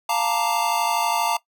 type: chord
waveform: square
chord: Bb major seventh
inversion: second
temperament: equal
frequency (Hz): 698.5 / 880 / 932.3 / 1174.7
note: F5 / A5 / Bb5 / D6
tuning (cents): 0 / 0 / 0 / 0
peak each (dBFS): -28 / -26 / -24 / -29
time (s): 0.09-1.37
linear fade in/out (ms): 5
effects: noise-tail reverb RT60 0.1 s tail -18 dB re dry